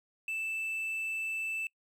triangle tone with quantisation, 2643 Hz, E7, 4 cents sharp, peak -31 dBFS, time 0.28-1.67 s, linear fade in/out 2 ms, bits 10, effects noise-tail reverb RT60 0.1 s tail -24 dB re dry

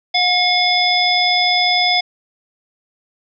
harmonic tone with a mistuned harmonic, 722 Hz, F#5, 43 cents flat, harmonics 1 / 3 / 5 / 7, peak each -18 / -18 / -18 / -18 dBFS, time 0.14-2.01 s, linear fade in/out 10 ms, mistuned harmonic 5, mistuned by -70 cents, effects none

